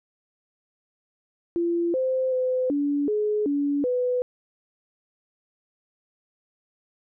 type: tone with pitch steps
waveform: sine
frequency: 341.7 / 519 / 510 / 287.2 / 422 / 285.8 / 497.5 Hz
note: F4 / C5 / C5 / D4 / G#4 / D4 / B4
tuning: -38 / -14 / -44 / -39 / +28 / -47 / +13 cents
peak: -21 dBFS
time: 1.56-4.22 s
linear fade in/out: 0 ms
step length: 380 ms
effects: none